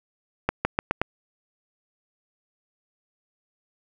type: accelerating click train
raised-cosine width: 0.5 ms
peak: -6 dBFS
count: 5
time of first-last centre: 0.49-1.016 s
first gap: 160 ms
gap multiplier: 0.87
effects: 8-bit